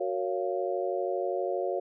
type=chord; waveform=sine; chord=Gb major seventh; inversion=none; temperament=just; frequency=370 / 462.5 / 555 / 693.7 Hz; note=Gb4 / Bb4 / Db5 / F5; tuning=0 / -14 / +2 / -12 cents; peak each=-32 / -35 / -32 / -34 dBFS; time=0-1.8 s; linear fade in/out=10 ms; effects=none